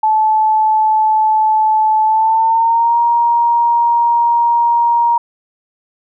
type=tone with pitch glide; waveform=sine; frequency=868 to 941.1 Hz; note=A5 to A#5; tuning=-24 to +16 cents; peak=-9 dBFS; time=0.03-5.18 s; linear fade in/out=5 ms; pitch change=+140 cents; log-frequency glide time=2.04-2.98 s; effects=none